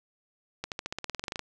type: accelerating click train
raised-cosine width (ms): 0.2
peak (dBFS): -16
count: 15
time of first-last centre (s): 0.64-1.393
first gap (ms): 78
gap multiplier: 0.94
effects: none